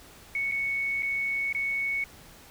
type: tone with dropouts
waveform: sine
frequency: 2217 Hz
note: C#7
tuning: in tune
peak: -26 dBFS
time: 0.35-2.04 s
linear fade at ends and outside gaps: 2 ms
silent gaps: 0.514-0.52 / 1.024-1.03 / 1.527-1.548 s
effects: pink hiss -51 dBFS RMS until 2.5 s